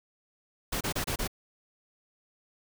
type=noise bursts; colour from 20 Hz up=pink; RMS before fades=-31 dBFS; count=5; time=0.72-1.277 s; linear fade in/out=10 ms; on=89 ms; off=28 ms; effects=none